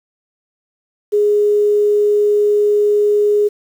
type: tone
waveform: sine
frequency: 415.3 Hz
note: G#4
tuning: in tune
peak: -10 dBFS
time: 1.12-3.49 s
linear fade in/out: 20 ms
effects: 7-bit